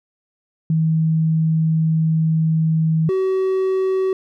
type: tone pair in turn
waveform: sine / triangle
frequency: 160 / 378.9 Hz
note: D#3 / F#4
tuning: +49 / +41 cents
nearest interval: octave + minor third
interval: 1492 cents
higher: second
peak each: -14 dBFS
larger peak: neither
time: 0.7-3.09 / 3.09-4.13 s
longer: first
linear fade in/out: 2 ms
effects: none